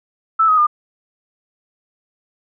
sine tone with pitch steps, 1316 / 1260.9 / 1208.2 Hz, E6 / D#6 / D6, -3 / +23 / +49 cents, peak -10 dBFS, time 0.39-0.669 s, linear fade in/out 10 ms, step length 93 ms, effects none

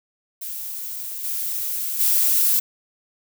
violet noise with level steps, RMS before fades -31 / -26 / -18 dBFS, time 0.41-2.6 s, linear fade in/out 10 ms, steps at 1.23 / 1.99 s, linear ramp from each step 20 ms, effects none

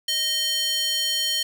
square tone with high-pass filter, 622 Hz, D#5, 1 cent flat, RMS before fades -24 dBFS, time 0.08-1.43 s, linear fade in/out 5 ms, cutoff 3500 Hz, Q 2.9, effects none

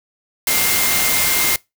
sine tone in noise, 2109 Hz, C7, 13 cents sharp, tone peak -24 dBFS, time 0.47-1.56 s, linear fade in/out 2 ms, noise white, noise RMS -17 dBFS, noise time 0.47-1.56 s, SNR -10 dB, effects noise-tail reverb RT60 0.2 s tail -23 dB re dry

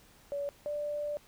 sine tone pair in turn, 569 / 589.1 Hz, C#5 / D5, +45 / +5 cents, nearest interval minor second, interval 60 cents, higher second, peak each -32 / -32 dBFS, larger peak neither, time 0.32-0.49 / 0.66-1.17 s, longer second, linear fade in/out 0 ms, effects pink hiss -60 dBFS RMS until 1.27 s

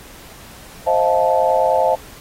sine chord, F dominant seventh, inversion second, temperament just, 523.8 / 628.6 / 698.5 / 873.1 Hz, C5 / Eb5 / F5 / A5, +2 / +18 / 0 / -14 cents, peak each -18 / -18 / -19 / -18 dBFS, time 0.86-1.96 s, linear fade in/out 20 ms, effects pink hiss -41 dBFS RMS until 2.2 s + AAC 48 kbps

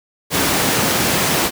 pink high-pass noise, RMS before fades -17 dBFS, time 0.3-1.51 s, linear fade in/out 50 ms, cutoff 140 Hz, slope 12 dB/octave, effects none

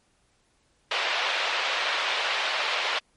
white band-pass noise, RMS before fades -27 dBFS, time 0.91-2.99 s, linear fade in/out 5 ms, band 510 to 3600 Hz, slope 24 dB/octave, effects pink hiss -67 dBFS RMS until 3.16 s + MP3 48 kbps

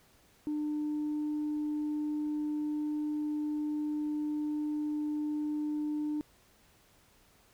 sine tone, 300.1 Hz, D4, 38 cents sharp, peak -29 dBFS, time 0.47-6.21 s, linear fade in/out 0 ms, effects tanh soft clip ceiling -28 dBFS + pink hiss -64 dBFS RMS until 7.53 s

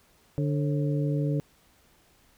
harmonic tone with a mistuned harmonic, 146.83 Hz, D3, in tune, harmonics 1 / 2 / 3 / 4, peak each -25 / -31 / -35 / -37 dBFS, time 0.38-1.4 s, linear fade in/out 0 ms, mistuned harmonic 4, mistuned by -140 cents, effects pink hiss -62 dBFS RMS until 2.37 s

